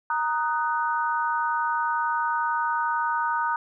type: chord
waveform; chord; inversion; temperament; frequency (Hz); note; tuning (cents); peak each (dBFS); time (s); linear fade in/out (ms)
sine; D# minor; second; just; 933.4 / 1244.5 / 1493.4; A#5 / D#6 / F#6; +2 / 0 / +16; -25 / -28 / -29; 0.1-3.56; 2
effects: none